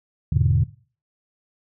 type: chord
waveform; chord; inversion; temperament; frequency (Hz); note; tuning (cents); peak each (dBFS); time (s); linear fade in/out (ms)
sine; E dominant seventh; none; equal with one note detuned; 82.41 / 103.83 / 124.19 / 146.83; E2 / G#2 / B2 / D3; 0 / 0 / +10 / 0; -21; 0.32-0.64; 5
effects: noise-tail reverb RT60 0.4 s tail -18 dB re dry + tanh soft clip ceiling -7 dBFS